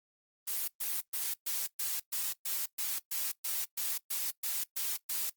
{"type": "noise bursts", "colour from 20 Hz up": "blue", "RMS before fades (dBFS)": -34, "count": 15, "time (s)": [0.47, 5.3], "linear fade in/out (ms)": 10, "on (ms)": 210, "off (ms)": 120, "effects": ["noise-tail reverb RT60 0.1 s tail -19 dB re dry", "Opus 24 kbps"]}